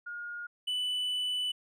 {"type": "tone pair in turn", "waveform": ["sine", "triangle"], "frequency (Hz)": [1427, 2984], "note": ["F6", "F#7"], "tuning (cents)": [37, 14], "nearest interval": "octave + minor second", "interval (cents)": 1277, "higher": "second", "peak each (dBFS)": [-37, -28], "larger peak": "second", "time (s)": [[0.06, 0.47], [0.67, 1.52]], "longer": "second", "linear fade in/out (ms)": 10, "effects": []}